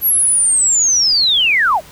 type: linear sweep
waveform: sine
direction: down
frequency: 11840 to 552 Hz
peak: -10 dBFS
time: 0.01-1.81 s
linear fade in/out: 50 ms
effects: pink hiss -40 dBFS RMS until 1.91 s